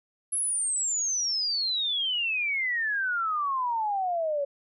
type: exponential sweep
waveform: sine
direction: down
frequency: 11060 to 554.4 Hz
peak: -25 dBFS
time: 0.32-4.45 s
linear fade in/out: 10 ms
effects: none